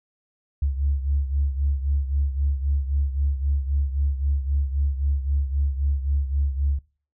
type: beating tone pair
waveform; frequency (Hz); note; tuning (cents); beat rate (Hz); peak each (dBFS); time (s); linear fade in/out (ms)
sine; 69.3 / 73.1; C#2 / D2; 0 / -7; 3.8; -21 / -26; 0.62-6.79; 5
effects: noise-tail reverb RT60 0.4 s tail -22 dB re dry + tanh soft clip ceiling -13 dBFS